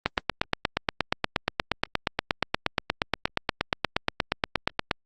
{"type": "click train", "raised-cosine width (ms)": 0.3, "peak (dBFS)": -5, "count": 42, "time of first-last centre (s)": [0.06, 4.912], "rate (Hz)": 8.45, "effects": ["Opus 32 kbps"]}